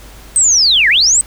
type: linear two-way sweep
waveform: sine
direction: down then up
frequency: 8370 to 1625 to 8370 Hz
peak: -7 dBFS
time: 0.36-1.21 s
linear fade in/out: 0 ms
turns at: 0.89 s
effects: added 50 Hz sine -36 dBFS peak until 1.26 s + pink hiss -39 dBFS RMS until 1.26 s